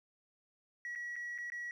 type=tone with dropouts; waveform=sine; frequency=1924 Hz; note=B6; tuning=46 cents flat; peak=-37 dBFS; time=0.85-1.71 s; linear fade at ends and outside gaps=1 ms; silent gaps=0.952-0.958 / 1.157-1.163 / 1.379-1.385 / 1.501-1.52 s; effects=tanh soft clip ceiling -37 dBFS + 12-bit